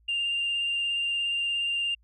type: tone with vibrato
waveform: sine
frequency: 2794 Hz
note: F7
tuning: in tune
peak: -24 dBFS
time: 0.08-1.95 s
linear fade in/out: 10 ms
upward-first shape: triangle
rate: 17 Hz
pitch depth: 16 cents each way
effects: tanh soft clip ceiling -22 dBFS + added 56 Hz sine -59 dBFS peak until 2.03 s